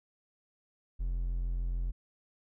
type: tone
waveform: triangle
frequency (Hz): 43.41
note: F1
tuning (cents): -10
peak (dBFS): -28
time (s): 0.99-1.92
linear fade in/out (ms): 20
effects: none